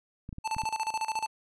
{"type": "clicks", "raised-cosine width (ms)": 5, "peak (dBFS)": -27, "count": 5, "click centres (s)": [0.291, 0.328, 0.384, 0.566, 0.636]}
{"type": "tone with tremolo", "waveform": "square", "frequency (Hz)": 880, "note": "A5", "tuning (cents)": 0, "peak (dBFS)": -28, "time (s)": [0.44, 1.27], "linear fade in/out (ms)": 20, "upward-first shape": "square", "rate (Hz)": 14, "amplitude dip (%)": 80}
{"effects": ["resampled to 24000 Hz"]}